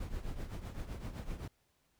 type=noise with tremolo; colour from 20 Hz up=brown; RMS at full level=-38 dBFS; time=0-1.48 s; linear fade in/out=5 ms; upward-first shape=triangle; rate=7.8 Hz; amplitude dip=75%; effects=pink hiss -75 dBFS RMS until 1.99 s